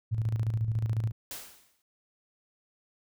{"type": "tone with tremolo", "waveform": "sine", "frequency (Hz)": 111.1, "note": "A2", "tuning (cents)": 17, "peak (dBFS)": -24, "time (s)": [0.11, 1.12], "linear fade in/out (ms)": 20, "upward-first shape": "square", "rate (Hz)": 14, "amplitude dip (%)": 55}
{"type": "noise with exponential decay", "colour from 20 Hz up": "white", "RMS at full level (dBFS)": -37, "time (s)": [1.31, 1.82], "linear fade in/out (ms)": 1, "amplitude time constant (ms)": 110}
{"effects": []}